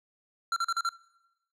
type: tone bursts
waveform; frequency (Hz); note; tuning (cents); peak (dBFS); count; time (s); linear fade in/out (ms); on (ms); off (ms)
square; 1364; F6; -41; -26; 5; 0.52-0.891; 2; 43; 39
effects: noise-tail reverb RT60 1.0 s tail -22 dB re dry + low-pass 7000 Hz 12 dB/octave